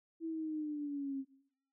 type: linear sweep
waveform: sine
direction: down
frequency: 329.6 to 266.7 Hz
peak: -36 dBFS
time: 0.2-1.25 s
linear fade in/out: 50 ms
effects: noise-tail reverb RT60 0.7 s tail -19 dB re dry